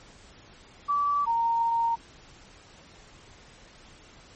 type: tone pair in turn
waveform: sine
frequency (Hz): 1154 / 924.9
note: D6 / A#5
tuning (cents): -31 / -14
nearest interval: major third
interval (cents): 383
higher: first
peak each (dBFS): -22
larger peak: neither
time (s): 0.88-1.26 / 1.26-1.96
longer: second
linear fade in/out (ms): 20
effects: pink hiss -52 dBFS RMS until 4.35 s + MP3 32 kbps